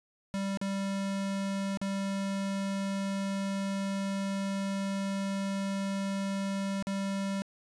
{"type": "tone with dropouts", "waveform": "square", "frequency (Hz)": 196, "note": "G3", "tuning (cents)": 0, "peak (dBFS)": -31, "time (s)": [0.34, 7.42], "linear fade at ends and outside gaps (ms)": 0, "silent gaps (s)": [[0.573, 0.614], [1.773, 1.815], [6.825, 6.87]], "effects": ["resampled to 22050 Hz", "11-bit"]}